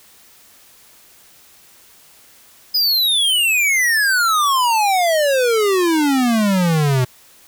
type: exponential sweep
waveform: square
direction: down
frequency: 5050 to 123.47 Hz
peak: -14 dBFS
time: 2.74-7.05 s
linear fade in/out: 10 ms
effects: white hiss -48 dBFS RMS until 7.47 s